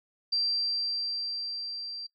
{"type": "tone with level ramp", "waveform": "sine", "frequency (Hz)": 4710, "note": "D8", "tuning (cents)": 4, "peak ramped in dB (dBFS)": [-24, -36], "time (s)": [0.32, 2.07], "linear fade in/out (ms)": 10, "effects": ["noise-tail reverb RT60 0.1 s tail -18 dB re dry"]}